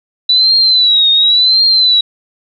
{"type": "tone with vibrato", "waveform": "sine", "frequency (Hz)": 3951, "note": "B7", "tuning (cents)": 0, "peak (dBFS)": -6, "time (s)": [0.29, 2.01], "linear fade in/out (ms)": 5, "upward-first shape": "triangle", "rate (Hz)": 0.92, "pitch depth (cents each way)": 120, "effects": []}